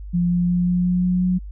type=tone with pitch steps; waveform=sine; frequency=174.61 / 175.82 / 177.05 / 178.28 / 179.52 / 180.77 / 182.02 Hz; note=F3 / F3 / F3 / F3 / F3 / F#3 / F#3; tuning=0 / +12 / +24 / +36 / +48 / -40 / -28 cents; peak=-16 dBFS; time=0.13-1.39 s; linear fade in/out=20 ms; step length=180 ms; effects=added 50 Hz sine -31 dBFS peak until 1.51 s

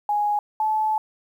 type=tone pair in turn; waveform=sine; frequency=830.6 / 865.6 Hz; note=G#5 / A5; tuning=0 / -29 cents; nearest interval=minor second; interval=71 cents; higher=second; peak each=-19 dBFS; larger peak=neither; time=0.09-0.39 / 0.6-0.98 s; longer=second; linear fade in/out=2 ms; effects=9-bit

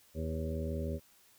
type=harmonic tone with a mistuned harmonic; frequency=79.6 Hz; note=D#2; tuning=40 cents sharp; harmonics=1 / 2 / 3 / 4 / 5 / 6 / 7; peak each=-36 / -41 / -41 / -49 / -43 / -47 / -43 dBFS; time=0.14-1 s; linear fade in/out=50 ms; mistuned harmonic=6; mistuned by=+50 cents; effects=white hiss -64 dBFS RMS until 1.38 s

